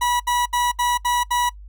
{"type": "tone bursts", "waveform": "40% pulse", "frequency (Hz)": 973, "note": "B5", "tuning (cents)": -26, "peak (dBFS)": -17, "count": 6, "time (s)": [0.01, 1.495], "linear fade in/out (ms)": 10, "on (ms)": 190, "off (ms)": 69, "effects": ["noise-tail reverb RT60 0.1 s tail -22 dB re dry", "added 50 Hz sine -37 dBFS peak until 1.68 s"]}